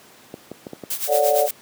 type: clicks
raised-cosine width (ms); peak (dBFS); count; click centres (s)
2; -17; 5; 0.341 / 0.516 / 0.668 / 0.733 / 0.837
type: noise with tremolo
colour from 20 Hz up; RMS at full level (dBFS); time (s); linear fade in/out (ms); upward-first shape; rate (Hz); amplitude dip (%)
blue; -24; 0.9-1.51; 5; sine; 8.7; 75
type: chord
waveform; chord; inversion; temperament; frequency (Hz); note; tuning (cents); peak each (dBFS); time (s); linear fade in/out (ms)
sine; D major seventh; second; just; 440.5 / 550.6 / 587.3 / 734.2; A4 / C#5 / D5 / F#5; +2 / -12 / 0 / -14; -24 / -23 / -18 / -21; 1.07-1.49; 50
effects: pink hiss -48 dBFS RMS until 1.61 s + high-pass 200 Hz 12 dB/octave